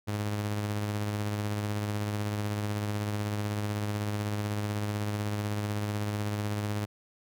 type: tone with tremolo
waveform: sawtooth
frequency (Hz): 104.2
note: G#2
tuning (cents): +6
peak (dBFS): -24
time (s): 0.07-6.86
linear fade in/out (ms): 20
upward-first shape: triangle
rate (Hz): 16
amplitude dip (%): 35
effects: none